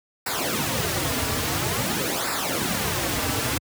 pink noise with flanger, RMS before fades -25 dBFS, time 0.26-3.58 s, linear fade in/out 5 ms, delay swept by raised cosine 0.32 to 5.62 ms, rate 0.49 Hz, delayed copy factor -0.75, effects high-pass 80 Hz 12 dB/octave

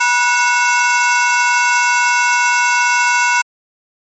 30% pulse ring-modulated tone, 1220 Hz, D#6, 34 cents flat, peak -5 dBFS, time 0-3.42 s, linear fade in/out 10 ms, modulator 252 Hz, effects MP3 32 kbps

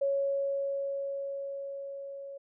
sine tone with level ramp, 554.4 Hz, C#5, in tune, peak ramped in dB -25 to -40 dBFS, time 0.01-2.38 s, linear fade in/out 10 ms, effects none

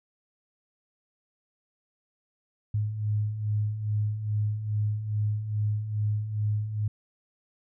sine beating tone pair, 103.83 / 106.23 Hz, G#2 / G#2, 0 / +40 cents, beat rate 2.4 Hz, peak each -33 / -26 dBFS, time 2.74-6.88 s, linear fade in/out 5 ms, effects none

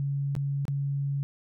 sine tone with dropouts, 140 Hz, C#3, 18 cents sharp, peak -26 dBFS, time 0-1.23 s, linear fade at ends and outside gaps 0 ms, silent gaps 0.352-0.364 / 0.653-0.681 s, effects none

